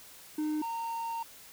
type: tone pair in turn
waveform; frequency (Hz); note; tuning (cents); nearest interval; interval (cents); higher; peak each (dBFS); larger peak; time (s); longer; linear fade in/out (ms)
triangle; 305.7 / 919.5; D#4 / A#5; -30 / -24; octave + perfect fifth; 1906; second; -27 / -31; first; 0.38-0.62 / 0.62-1.23; second; 5
effects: white hiss -52 dBFS RMS until 1.52 s